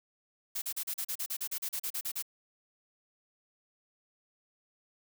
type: noise bursts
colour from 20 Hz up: blue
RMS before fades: -35 dBFS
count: 16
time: 0.55-2.225 s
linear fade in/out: 10 ms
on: 70 ms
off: 37 ms
effects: none